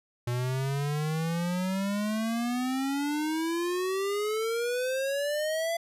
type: exponential sweep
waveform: square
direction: up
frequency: 120 to 680 Hz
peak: -28 dBFS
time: 0.27-5.77 s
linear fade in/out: 5 ms
effects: resampled to 32000 Hz